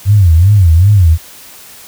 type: tone with vibrato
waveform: sine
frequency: 91.6 Hz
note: F#2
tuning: 17 cents flat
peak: -3 dBFS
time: 0.05-1.18 s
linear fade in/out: 50 ms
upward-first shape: sine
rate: 2.6 Hz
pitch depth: 240 cents each way
effects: white hiss -35 dBFS RMS until 1.87 s